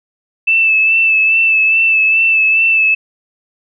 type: tone with vibrato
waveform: sine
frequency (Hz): 2637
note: E7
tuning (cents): 0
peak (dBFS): -8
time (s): 0.47-2.95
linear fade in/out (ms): 10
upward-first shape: sine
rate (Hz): 2.4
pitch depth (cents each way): 27
effects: none